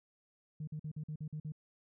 sine tone bursts, 153.1 Hz, D#3, 28 cents flat, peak -37 dBFS, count 8, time 0.6-1.521 s, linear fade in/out 5 ms, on 74 ms, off 47 ms, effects tanh soft clip ceiling -34 dBFS

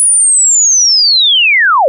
sine linear sweep, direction down, 9956 to 493.4 Hz, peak -5 dBFS, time 0-1.88 s, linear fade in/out 0 ms, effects none

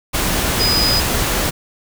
sine tone in noise, 4978 Hz, D#8, in tune, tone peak -15 dBFS, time 0.59-1.01 s, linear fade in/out 20 ms, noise pink, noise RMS -18 dBFS, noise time 0.13-1.51 s, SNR 0 dB, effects none

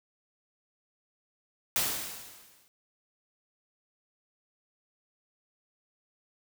white noise with exponential decay, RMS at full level -26 dBFS, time 1.76-2.68 s, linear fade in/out 0 ms, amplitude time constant 200 ms, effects none

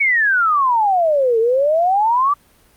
sine exponential two-way sweep, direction down then up, 2276 to 440 to 1184 Hz, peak -12 dBFS, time 0-2.34 s, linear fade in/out 10 ms, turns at 1.39 s, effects pink hiss -53 dBFS RMS until 2.76 s + Opus 32 kbps

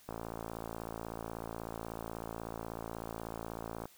click train, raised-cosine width 1 ms, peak -26 dBFS, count 213, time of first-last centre 0.09-3.856 s, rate 56.3 Hz, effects white hiss -61 dBFS RMS until 3.97 s

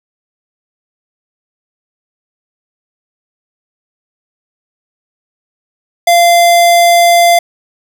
square tone, 690 Hz, F5, 21 cents flat, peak -5 dBFS, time 6.07-7.39 s, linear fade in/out 5 ms, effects none

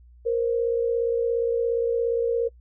sine tone pair together, 466.8 / 524 Hz, A#4 / C5, +2 / +2 cents, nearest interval major second, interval 200 cents, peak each -21 / -29 dBFS, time 0.25-2.49 s, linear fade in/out 20 ms, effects noise-tail reverb RT60 0.1 s tail -25 dB re dry + added 60 Hz sine -48 dBFS peak until 2.6 s

